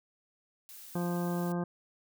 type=noise; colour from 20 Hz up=blue; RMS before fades=-49 dBFS; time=0.69-1.52 s; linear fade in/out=0 ms
type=harmonic tone; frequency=174.61 Hz; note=F3; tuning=in tune; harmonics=1 / 2 / 3 / 4 / 5 / 6 / 7 / 9; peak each=-31 / -37 / -41 / -43 / -45 / -47 / -48 / -50 dBFS; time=0.95-1.64 s; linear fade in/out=5 ms
effects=none